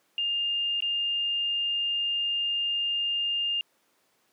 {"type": "tone with dropouts", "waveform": "sine", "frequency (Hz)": 2812, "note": "F7", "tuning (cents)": 11, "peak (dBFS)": -25, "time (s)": [0.18, 3.61], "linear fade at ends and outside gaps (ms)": 1, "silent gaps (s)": [0.805, 0.823], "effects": ["pink hiss -68 dBFS RMS until 4.32 s", "high-pass 300 Hz 12 dB/octave"]}